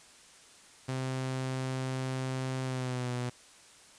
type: tone with pitch glide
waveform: sawtooth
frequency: 130.6 to 123.7 Hz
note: C3 to B2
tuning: -3 to +3 cents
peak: -28 dBFS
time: 0.88-3.3 s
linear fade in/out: 10 ms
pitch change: -94 cents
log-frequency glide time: 2.64-3.12 s
effects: white hiss -56 dBFS RMS until 3.98 s + resampled to 22050 Hz